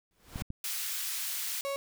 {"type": "noise with exponential growth", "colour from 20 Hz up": "pink", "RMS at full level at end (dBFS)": -38, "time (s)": [0.11, 0.42], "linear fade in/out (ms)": 1, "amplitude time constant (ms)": 67}
{"type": "clicks", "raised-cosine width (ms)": 5, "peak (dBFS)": -24, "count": 3, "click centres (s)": [0.359, 0.42, 0.504]}
{"type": "high-pass noise", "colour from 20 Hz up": "white", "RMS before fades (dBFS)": -35, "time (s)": [0.64, 1.61], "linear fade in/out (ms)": 2, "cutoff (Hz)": 1700, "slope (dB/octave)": 12}
{"type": "tone", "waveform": "35% pulse", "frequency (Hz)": 554.4, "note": "C#5", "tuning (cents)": 0, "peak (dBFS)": -30, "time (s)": [1.65, 1.76], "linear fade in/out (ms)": 0}
{"effects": []}